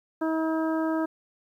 harmonic tone, 320 Hz, D#4, 49 cents sharp, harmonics 1 / 2 / 3 / 4 / 5, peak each -25 / -31 / -35 / -37 / -39 dBFS, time 0.21-1.06 s, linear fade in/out 10 ms, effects 10-bit

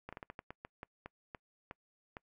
slowing click train, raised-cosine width 0.5 ms, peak -29 dBFS, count 13, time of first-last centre 0.09-2.169 s, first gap 36 ms, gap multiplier 1.26, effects noise-tail reverb RT60 0.1 s tail -26 dB re dry

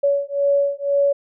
sine beating tone pair, 563 / 565 Hz, C#5 / C#5, +27 / +33 cents, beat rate 2 Hz, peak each -19 / -19 dBFS, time 0.03-1.13 s, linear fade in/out 10 ms, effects none

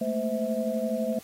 sine tone cluster, 217 / 228.9 / 514 / 650 Hz, A3 / A#3 / C5 / E5, -24 / -31 / -31 / -24 cents, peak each -31 dBFS, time 0.01-1.19 s, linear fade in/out 5 ms, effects white hiss -51 dBFS RMS until 1.23 s + AAC 48 kbps

